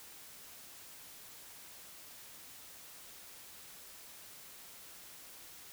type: silence
effects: white hiss -53 dBFS RMS until 5.72 s